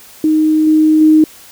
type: tone with level steps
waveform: sine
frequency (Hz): 311.1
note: D#4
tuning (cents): 0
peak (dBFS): -8 / -6 / -4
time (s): 0.24-1.24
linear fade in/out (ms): 2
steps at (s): 0.67 / 1.01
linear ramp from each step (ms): 2
effects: white hiss -39 dBFS RMS until 1.51 s